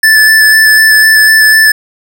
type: tone with vibrato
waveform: square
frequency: 1749 Hz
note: A6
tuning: 11 cents flat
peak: -3 dBFS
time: 0.03-1.72 s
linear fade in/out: 5 ms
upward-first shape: square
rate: 4 Hz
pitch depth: 10 cents each way
effects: none